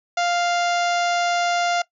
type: harmonic tone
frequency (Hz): 698.5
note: F5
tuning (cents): 0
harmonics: 1 / 2 / 3 / 4 / 5 / 6 / 7 / 8 / 9 / 10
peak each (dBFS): -20 / -26 / -30 / -32 / -34 / -36 / -37 / -38 / -39 / -40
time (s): 0.17-1.82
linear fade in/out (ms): 5
effects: noise-tail reverb RT60 0.1 s tail -20 dB re dry